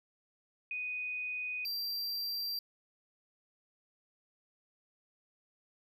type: tone pair in turn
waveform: sine / square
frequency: 2489 / 4716 Hz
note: D#7 / D8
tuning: 0 / +6 cents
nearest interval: major seventh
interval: 1106 cents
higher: second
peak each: -35 / -35 dBFS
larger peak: neither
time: 0.71-1.65 / 1.65-2.59 s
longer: neither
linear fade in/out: 2 ms
effects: none